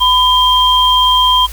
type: tone pair together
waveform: sine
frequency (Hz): 1006 / 3189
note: B5 / G7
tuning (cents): +32 / +29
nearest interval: octave + minor sixth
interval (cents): 1997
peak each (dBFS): -10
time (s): 0-1.47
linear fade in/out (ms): 20
effects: added 54 Hz sine -25 dBFS peak until 1.52 s + white hiss -33 dBFS RMS until 1.52 s

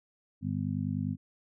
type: harmonic tone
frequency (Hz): 50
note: G1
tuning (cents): +35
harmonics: 2 / 3 / 4 / 5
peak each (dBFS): -35 / -35 / -35 / -35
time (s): 0.41-1.17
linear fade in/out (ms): 50
effects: none

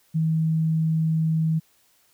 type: tone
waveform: sine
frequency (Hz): 160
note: D#3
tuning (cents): +49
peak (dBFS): -19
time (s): 0.14-1.6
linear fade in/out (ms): 20
effects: white hiss -62 dBFS RMS until 2.13 s

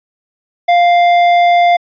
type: tone with hard clipping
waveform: sine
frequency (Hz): 698.5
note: F5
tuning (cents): 0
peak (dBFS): -8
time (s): 0.68-1.77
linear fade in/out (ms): 10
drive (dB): 9
effects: resampled to 11025 Hz

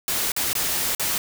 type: noise with dropouts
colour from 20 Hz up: white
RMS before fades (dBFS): -24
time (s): 0.08-1.18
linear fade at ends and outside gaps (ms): 1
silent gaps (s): 0.319-0.364 / 0.531-0.552 / 0.95-0.996
effects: none

